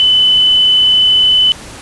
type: tone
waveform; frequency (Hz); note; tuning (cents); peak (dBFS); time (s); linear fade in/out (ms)
sine; 3011; F#7; +30; -6; 0-1.52; 0
effects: pink hiss -31 dBFS RMS until 1.81 s + resampled to 24000 Hz